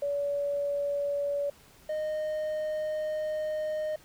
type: tone pair in turn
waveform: sine / triangle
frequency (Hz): 571 / 616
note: D5 / D#5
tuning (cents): -49 / -17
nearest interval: minor second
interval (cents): 132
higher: second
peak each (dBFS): -27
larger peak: neither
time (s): 0.02-1.5 / 1.89-3.96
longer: second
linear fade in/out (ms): 5
effects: pink hiss -57 dBFS RMS until 4.04 s